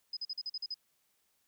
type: tone bursts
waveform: sine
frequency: 5030 Hz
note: D#8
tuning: 18 cents sharp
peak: -35 dBFS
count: 8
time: 0.13-0.743 s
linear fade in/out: 5 ms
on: 39 ms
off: 43 ms
effects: white hiss -75 dBFS RMS until 1.47 s